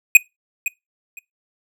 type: tone with echo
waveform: square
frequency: 2489 Hz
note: D#7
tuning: in tune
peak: -4 dBFS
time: 0.15-0.17 s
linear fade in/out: 2 ms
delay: 510 ms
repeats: 2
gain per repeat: -15 dB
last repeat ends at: 1.19 s
effects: noise-tail reverb RT60 0.2 s tail -24 dB re dry